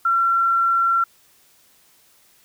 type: tone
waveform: sine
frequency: 1361 Hz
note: F6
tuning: 45 cents flat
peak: -15 dBFS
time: 0.05-1.04 s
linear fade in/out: 5 ms
effects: white hiss -56 dBFS RMS until 2.44 s